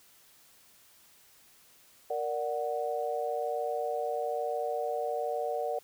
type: chord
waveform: sine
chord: Bb augmented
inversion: none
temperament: equal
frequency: 466.2 / 587.3 / 740 Hz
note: Bb4 / D5 / F#5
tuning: 0 / 0 / 0 cents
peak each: -34 dBFS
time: 2.1-5.79 s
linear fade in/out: 5 ms
effects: white hiss -60 dBFS RMS until 5.83 s